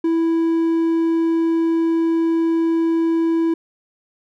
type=tone; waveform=triangle; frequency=329.6 Hz; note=E4; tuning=in tune; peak=-13 dBFS; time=0.04-3.54 s; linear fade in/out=5 ms; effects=none